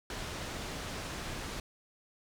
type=low-pass noise; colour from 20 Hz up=pink; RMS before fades=-40 dBFS; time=0.1-1.6 s; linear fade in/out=2 ms; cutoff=7200 Hz; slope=12 dB/octave; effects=none